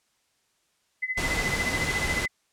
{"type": "tone with tremolo", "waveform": "sine", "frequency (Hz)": 2024, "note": "B6", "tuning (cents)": 42, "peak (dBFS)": -23, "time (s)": [1.02, 2.28], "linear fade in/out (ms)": 10, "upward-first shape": "triangle", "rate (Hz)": 14, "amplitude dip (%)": 95}
{"type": "noise", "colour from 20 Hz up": "pink", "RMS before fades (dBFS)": -29, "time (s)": [1.17, 2.26], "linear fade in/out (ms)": 10}
{"effects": ["white hiss -70 dBFS RMS until 2.52 s", "low-pass 9000 Hz 12 dB/octave"]}